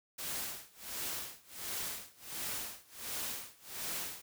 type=noise with tremolo; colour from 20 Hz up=white; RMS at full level=-38 dBFS; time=0.18-4.22 s; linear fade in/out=10 ms; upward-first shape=sine; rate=1.4 Hz; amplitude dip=95%; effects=none